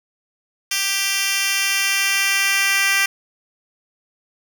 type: tone with high-pass filter sweep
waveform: 10% pulse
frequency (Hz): 392.9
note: G4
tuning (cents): +4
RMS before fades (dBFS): -19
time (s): 0.71-3.06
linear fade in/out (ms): 5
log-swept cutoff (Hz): 3400 to 2100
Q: 1.4
effects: none